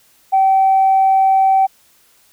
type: tone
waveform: sine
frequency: 770 Hz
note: G5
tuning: 31 cents flat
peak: -8 dBFS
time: 0.32-1.67 s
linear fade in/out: 20 ms
effects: tanh soft clip ceiling -5 dBFS + white hiss -53 dBFS RMS until 2.32 s